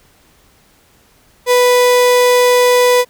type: tone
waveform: 35% pulse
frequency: 493.9 Hz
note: B4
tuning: in tune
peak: -6 dBFS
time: 1.46-3.05 s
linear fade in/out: 50 ms
effects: pink hiss -51 dBFS RMS until 3.09 s

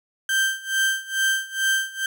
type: tone with tremolo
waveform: 35% pulse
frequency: 1568 Hz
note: G6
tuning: in tune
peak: -16 dBFS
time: 0.29-2.06 s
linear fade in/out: 2 ms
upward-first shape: sine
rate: 2.3 Hz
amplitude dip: 90%
effects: none

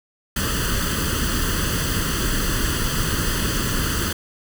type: noise with comb filter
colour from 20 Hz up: pink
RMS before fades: -22 dBFS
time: 0.36-4.13 s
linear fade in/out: 5 ms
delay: 0.65 ms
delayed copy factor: +0.8
effects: none

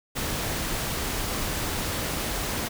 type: noise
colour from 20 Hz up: pink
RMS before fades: -29 dBFS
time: 0.15-2.69 s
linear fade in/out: 20 ms
effects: none

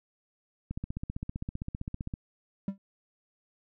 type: click train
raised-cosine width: 5 ms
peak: -22 dBFS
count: 23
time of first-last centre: 0.71-2.139 s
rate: 15.4 Hz
type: tone with exponential decay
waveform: triangle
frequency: 196 Hz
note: G3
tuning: in tune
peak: -23 dBFS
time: 2.68-2.78 s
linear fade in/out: 2 ms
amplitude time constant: 21 ms
effects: none

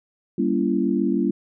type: chord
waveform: sine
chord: G diminished seventh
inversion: none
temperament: just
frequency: 196 / 235.2 / 282.2 / 338.7 Hz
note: G3 / Bb3 / Db4 / Fb4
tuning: 0 / +16 / +31 / +47 cents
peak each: -24 dBFS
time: 0.38-1.31 s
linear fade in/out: 5 ms
effects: none

